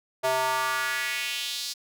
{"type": "tone with high-pass filter sweep", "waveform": "square", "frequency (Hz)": 130, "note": "C3", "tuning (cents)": -11, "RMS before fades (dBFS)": -28, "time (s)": [0.23, 1.74], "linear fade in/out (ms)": 20, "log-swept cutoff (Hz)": [640, 4800], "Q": 2.5, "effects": []}